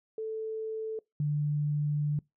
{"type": "tone pair in turn", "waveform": "sine", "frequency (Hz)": [440, 147.77], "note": ["A4", "D3"], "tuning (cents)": [0, 11], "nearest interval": "octave + perfect fifth", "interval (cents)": 1889, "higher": "first", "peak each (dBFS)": [-32, -26], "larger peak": "second", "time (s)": [[0.18, 0.99], [1.2, 2.19]], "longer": "second", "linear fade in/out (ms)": 2, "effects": ["noise-tail reverb RT60 0.2 s tail -25 dB re dry"]}